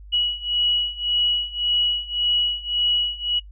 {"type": "beating tone pair", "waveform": "sine", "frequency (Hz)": [2921, 2922.8], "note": ["F#7", "F#7"], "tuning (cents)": [-23, -22], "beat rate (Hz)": 1.8, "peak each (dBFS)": [-24, -22], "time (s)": [0.12, 3.4], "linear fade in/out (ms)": 20, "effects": ["noise-tail reverb RT60 0.1 s tail -19 dB re dry", "added 50 Hz sine -39 dBFS peak until 3.51 s"]}